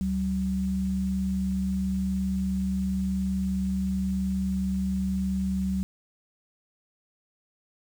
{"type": "tone pair together", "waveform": "sine", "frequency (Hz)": [70.96, 190], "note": ["C#2", "F#3"], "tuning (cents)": [41, 46], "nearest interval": "octave + perfect fourth", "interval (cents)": 1705, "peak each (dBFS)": [-32, -25], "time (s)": [0.01, 5.83], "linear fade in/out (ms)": 0, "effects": ["8-bit"]}